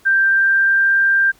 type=tone with pitch glide; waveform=sine; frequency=1576 to 1585.1 Hz; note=G6 to G6; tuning=+9 to +19 cents; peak=-11 dBFS; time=0.05-1.32 s; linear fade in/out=20 ms; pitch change=+10 cents; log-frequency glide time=0.22-0.93 s; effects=pink hiss -52 dBFS RMS until 1.39 s